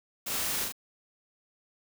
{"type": "noise with echo", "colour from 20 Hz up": "white", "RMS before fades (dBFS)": -34, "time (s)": [0.26, 0.65], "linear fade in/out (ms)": 10, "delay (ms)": 37, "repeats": 2, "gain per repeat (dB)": -2, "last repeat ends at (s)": 0.724, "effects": []}